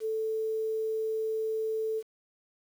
sine tone with quantisation, 440 Hz, A4, in tune, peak -28 dBFS, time 0-2.03 s, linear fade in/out 50 ms, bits 9, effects none

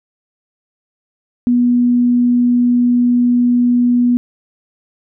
sine tone, 243.5 Hz, B3, 24 cents flat, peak -9 dBFS, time 1.47-4.17 s, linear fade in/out 0 ms, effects none

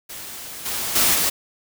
white noise with level steps, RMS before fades -35 / -26 / -17 / -20 dBFS, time 0.09-1.3 s, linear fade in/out 10 ms, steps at 0.65 / 0.95 / 1.14 s, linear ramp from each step 10 ms, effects none

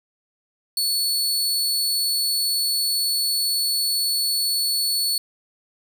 sawtooth tone, 4422 Hz, C#8, 5 cents flat, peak -17 dBFS, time 0.77-5.18 s, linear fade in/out 2 ms, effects none

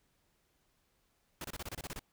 pink noise bursts, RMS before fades -42 dBFS, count 10, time 1.41-1.993 s, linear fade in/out 2 ms, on 34 ms, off 27 ms, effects pink hiss -75 dBFS RMS until 2.12 s

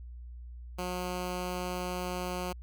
10% pulse tone, 180.4 Hz, F#3, 44 cents flat, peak -25 dBFS, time 0.78-2.53 s, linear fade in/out 10 ms, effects added 60 Hz sine -42 dBFS peak until 2.62 s

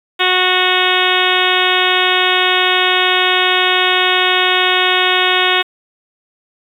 harmonic tone, 367.1 Hz, F#4, 14 cents flat, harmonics 1 / 2 / 3 / 4 / 5 / 6 / 7 / 8 / 9 / 10, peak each -20 / -20 / -20 / -20 / -20 / -20 / -20 / -20 / -20 / -20 dBFS, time 0.19-5.63 s, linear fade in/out 20 ms, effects 7-bit

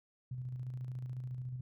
sine tone with tremolo, 126.4 Hz, B2, 41 cents sharp, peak -37 dBFS, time 0.31-1.61 s, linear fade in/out 5 ms, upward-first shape square, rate 14 Hz, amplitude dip 35%, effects none

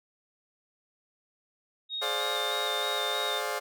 sine tone with vibrato, 3684 Hz, A#7, 21 cents flat, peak -31 dBFS, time 1.89-3.42 s, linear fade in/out 50 ms, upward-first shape square, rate 3.2 Hz, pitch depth 26 cents each way
20% pulse chord, D half-diminished seventh, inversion second, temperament just, 422.9 / 528.6 / 587.3 / 704.8 Hz, Ab4 / C5 / D5 / F5, +31 / +18 / 0 / +16 cents, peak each -31 dBFS, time 2.01-3.6 s, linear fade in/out 20 ms
effects none

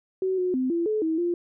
sine tone with pitch steps, 376.7 / 364.2 / 257.6 / 339 / 430.2 / 320.9 / 347.3 Hz, F#4 / F#4 / C4 / E4 / A4 / E4 / F4, +31 / -27 / -27 / +49 / -39 / -46 / -10 cents, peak -22 dBFS, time 0.22-1.34 s, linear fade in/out 2 ms, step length 160 ms, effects none

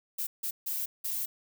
violet noise bursts at uneven times, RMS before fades -33 dBFS, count 4, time 0.18-0.27 / 0.43-0.51 / 0.66-0.86 / 1.04-1.26 s, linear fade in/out 10 ms, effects none

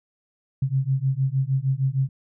sine beating tone pair, 130.81 / 137.31 Hz, C3 / C#3, 0 / -16 cents, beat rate 6.5 Hz, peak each -23 dBFS, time 0.62-2.09 s, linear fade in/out 5 ms, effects none

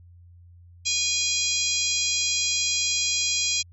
harmonic tone, 817 Hz, G#5, 29 cents flat, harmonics 3 / 4 / 5 / 6 / 7 / 8 / 9, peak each -30 / -30 / -30 / -30 / -30 / -30 / -30 dBFS, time 0.85-3.63 s, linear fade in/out 20 ms, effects added 87 Hz sine -47 dBFS peak until 3.72 s

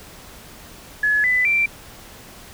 sine tone with pitch steps, 1701 / 1999.6 / 2351 Hz, G#6 / B6 / D7, +41 / +21 / +1 cents, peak -15 dBFS, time 1.03-1.66 s, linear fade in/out 5 ms, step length 210 ms, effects pink hiss -42 dBFS RMS until 2.53 s

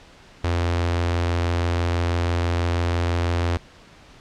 sawtooth tone with notch filter, 86.1 Hz, F2, 24 cents flat, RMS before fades -22 dBFS, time 0.44-3.57 s, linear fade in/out 0 ms, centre 180 Hz, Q 1.6, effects pink hiss -48 dBFS RMS until 4.2 s + low-pass 5000 Hz 12 dB/octave

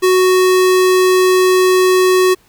square tone, 370 Hz, F#4, in tune, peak -9 dBFS, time 0.02-2.35 s, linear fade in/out 20 ms, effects pink hiss -52 dBFS RMS until 2.48 s

